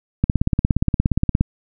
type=click train; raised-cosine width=5 ms; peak=-3 dBFS; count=21; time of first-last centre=0.24-1.41 s; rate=17.1 Hz; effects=none